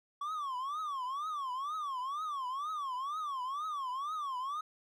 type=tone with vibrato; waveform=triangle; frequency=1125 Hz; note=C#6; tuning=25 cents sharp; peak=-33 dBFS; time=0.21-4.61 s; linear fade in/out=5 ms; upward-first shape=triangle; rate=2.1 Hz; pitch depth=240 cents each way; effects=none